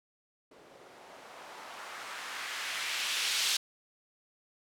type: noise with low-pass filter sweep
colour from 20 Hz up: violet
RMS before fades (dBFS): -37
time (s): 0.51-3.57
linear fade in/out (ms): 5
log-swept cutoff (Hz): 390 to 3900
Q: 1.1
effects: none